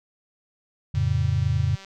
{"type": "chord", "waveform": "sine", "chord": "F augmented", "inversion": "none", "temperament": "equal", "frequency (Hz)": [87.31, 110, 138.59], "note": ["F2", "A2", "C#3"], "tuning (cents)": [0, 0, 0], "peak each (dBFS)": -24, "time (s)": [0.94, 1.76], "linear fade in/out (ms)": 10}
{"type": "click train", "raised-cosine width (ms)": 0.2, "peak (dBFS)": -27, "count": 175, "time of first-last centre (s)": [0.95, 1.847], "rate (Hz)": 194}
{"effects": []}